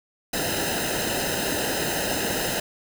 pink noise with comb filter, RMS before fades -26 dBFS, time 0.33-2.6 s, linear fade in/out 5 ms, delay 0.88 ms, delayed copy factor -0.85, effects none

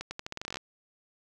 accelerating click train, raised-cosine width 0.2 ms, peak -19 dBFS, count 14, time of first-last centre 0.01-0.57 s, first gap 100 ms, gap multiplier 0.84, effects none

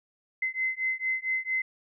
sine beating tone pair, 2053 / 2057.4 Hz, C7 / C7, -33 / -30 cents, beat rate 4.4 Hz, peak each -30 dBFS, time 0.42-1.62 s, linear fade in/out 5 ms, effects none

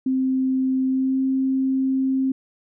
sine tone with pitch glide, 261.6 to 264.9 Hz, C4 to C4, 0 to +22 cents, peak -18 dBFS, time 0.06-2.32 s, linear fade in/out 5 ms, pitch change +22 cents, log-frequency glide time 0.87-1.21 s, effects none

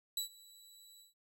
20% pulse tone with ADSR envelope, 3939 Hz, B7, 5 cents flat, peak -27 dBFS, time 0.17-1.14 s, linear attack 3 ms, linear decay 110 ms, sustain -24 dB, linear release 140 ms, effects none

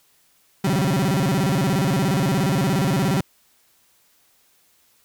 35% pulse tone with vibrato, 163.1 Hz, E3, 18 cents flat, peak -16 dBFS, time 0.64-3.21 s, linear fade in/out 5 ms, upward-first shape square, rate 17 Hz, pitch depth 300 cents each way, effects white hiss -60 dBFS RMS until 5.04 s

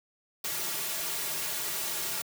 white noise with comb filter, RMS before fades -33 dBFS, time 0.44-2.22 s, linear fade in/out 5 ms, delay 3.9 ms, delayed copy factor -0.95, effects high-pass 150 Hz 12 dB/octave

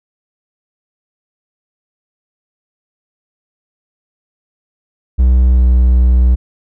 triangle tone with pitch glide, 62.7 to 61.91 Hz, B1 to B1, +27 to +5 cents, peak -4 dBFS, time 5.18-6.36 s, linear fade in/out 20 ms, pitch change -22 cents, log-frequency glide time 5.54-5.62 s, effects none

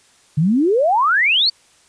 sine exponential sweep, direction up, 141.3 to 4638 Hz, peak -12 dBFS, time 0.37-1.5 s, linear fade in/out 10 ms, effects white hiss -53 dBFS RMS until 1.88 s + resampled to 22050 Hz

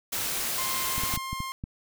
white noise, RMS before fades -30 dBFS, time 0.12-1.17 s, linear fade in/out 10 ms
sawtooth tone with pitch glide, 1052 to 1059.9 Hz, C6 to C6, +9 to +22 cents, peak -29 dBFS, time 0.58-1.52 s, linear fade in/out 0 ms, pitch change +13 cents, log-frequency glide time 0.93-1.01 s
clicks, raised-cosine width 5 ms, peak -21 dBFS, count 7, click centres 0.981 / 1.036 / 1.139 / 1.175 / 1.33 / 1.404 / 1.639 s
effects none

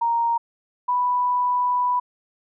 sine tone pair in turn, 932.3 / 987.7 Hz, A#5 / B5, 0 / 0 cents, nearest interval minor second, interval 100 cents, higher second, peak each -18 dBFS, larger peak neither, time 0.01-0.38 / 0.88-2 s, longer second, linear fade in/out 10 ms, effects none

